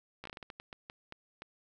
slowing click train, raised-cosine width 0.3 ms, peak -28 dBFS, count 13, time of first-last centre 0.24-1.42 s, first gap 14 ms, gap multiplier 1.32, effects none

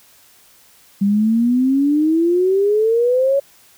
sine exponential sweep, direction up, 196 to 563 Hz, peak -12 dBFS, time 1.01-3.4 s, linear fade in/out 10 ms, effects white hiss -50 dBFS RMS until 3.77 s

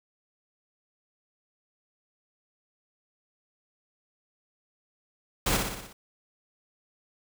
pink noise with echo, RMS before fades -26 dBFS, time 5.46-5.57 s, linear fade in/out 5 ms, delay 60 ms, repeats 6, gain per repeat -4 dB, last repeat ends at 5.93 s, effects none

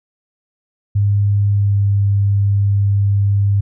sine tone with pitch glide, 101.5 to 100.33 Hz, G#2 to G2, -39 to +41 cents, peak -11 dBFS, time 0.95-3.61 s, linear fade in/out 10 ms, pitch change -20 cents, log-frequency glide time 1.5-1.82 s, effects none

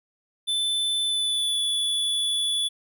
square tone with pitch glide, 3520 to 3438 Hz, A7 to A7, 0 to -41 cents, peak -23 dBFS, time 0.47-2.69 s, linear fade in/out 20 ms, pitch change -41 cents, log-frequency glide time 1.05-1.59 s, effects none

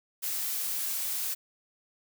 blue noise, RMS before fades -32 dBFS, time 0.22-1.35 s, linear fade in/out 20 ms, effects none

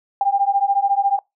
sine beating tone pair, 789 / 803 Hz, G5 / G5, +11 / +41 cents, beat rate 14 Hz, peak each -18 dBFS, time 0.21-1.19 s, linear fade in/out 2 ms, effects noise-tail reverb RT60 0.2 s tail -25 dB re dry

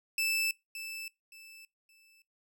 sawtooth tone with echo, 2637 Hz, E7, in tune, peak -25 dBFS, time 0.18-0.51 s, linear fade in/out 2 ms, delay 570 ms, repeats 3, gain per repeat -11 dB, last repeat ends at 2.22 s, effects noise-tail reverb RT60 0.2 s tail -22 dB re dry

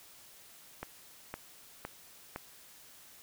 click train, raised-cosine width 0.5 ms, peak -23 dBFS, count 4, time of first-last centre 0.83-2.361 s, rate 1.96 Hz, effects white hiss -56 dBFS RMS until 3.22 s

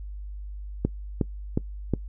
click train, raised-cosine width 3 ms, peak -9 dBFS, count 4, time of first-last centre 0.85-1.937 s, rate 2.76 Hz, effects noise-tail reverb RT60 0.1 s tail -22 dB re dry + added 50 Hz sine -34 dBFS peak until 2.08 s

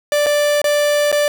45% pulse tone with dropouts, 587.3 Hz, D5, in tune, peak -13 dBFS, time 0.12-1.28 s, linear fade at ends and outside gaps 1 ms, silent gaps 0.262-0.266 / 0.617-0.642 / 1.117-1.126 s, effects none

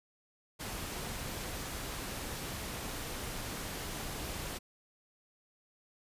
pink noise, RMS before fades -40 dBFS, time 0.59-4.59 s, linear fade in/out 20 ms, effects resampled to 32000 Hz

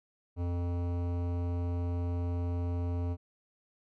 sine tone with hard clipping, 87.31 Hz, F2, in tune, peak -32 dBFS, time 0.36-3.17 s, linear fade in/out 50 ms, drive 16 dB, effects none

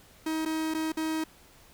45% pulse tone with dropouts, 316.9 Hz, D#4, 32 cents sharp, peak -28 dBFS, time 0.26-1.24 s, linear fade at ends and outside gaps 5 ms, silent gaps 0.452-0.458 / 0.74-0.746 / 0.921-0.97 s, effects pink hiss -56 dBFS RMS until 1.73 s

